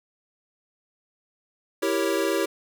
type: chord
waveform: square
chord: E diminished seventh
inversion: none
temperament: equal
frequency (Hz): 329.6 / 392 / 466.2 / 554.4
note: E4 / G4 / Bb4 / Db5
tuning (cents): 0 / 0 / 0 / 0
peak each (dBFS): -28 / -27 / -31 / -29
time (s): 1.82-2.46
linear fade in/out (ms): 10
effects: none